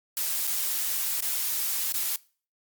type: noise with dropouts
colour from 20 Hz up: blue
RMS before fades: -28 dBFS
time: 0.17-2.16 s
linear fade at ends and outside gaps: 1 ms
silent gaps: 0.47-0.474 / 1.206-1.223 / 1.923-1.941 s
effects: noise-tail reverb RT60 0.4 s tail -22 dB re dry + Opus 48 kbps